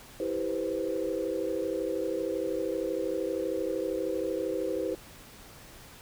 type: chord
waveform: sine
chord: C major seventh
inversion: first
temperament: just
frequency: 327 / 392.4 / 490.5 / 523.3 Hz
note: E4 / G4 / B4 / C5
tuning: -14 / +2 / -12 / 0 cents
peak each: -34 dBFS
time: 0.2-4.95 s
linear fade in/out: 2 ms
effects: pink hiss -50 dBFS RMS until 6.01 s